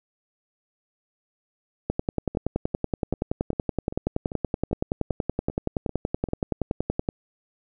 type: two click trains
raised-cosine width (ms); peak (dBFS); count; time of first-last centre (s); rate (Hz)
2; -10 / -20; 56 / 11; 1.9-7.089 / 2.35-6.287; 10.6 / 2.54
effects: none